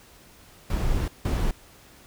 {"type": "noise bursts at uneven times", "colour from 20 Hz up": "brown", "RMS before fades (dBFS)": -24, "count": 2, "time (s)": [[0.7, 1.08], [1.25, 1.51]], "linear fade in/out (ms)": 2, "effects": ["pink hiss -52 dBFS RMS until 2.06 s"]}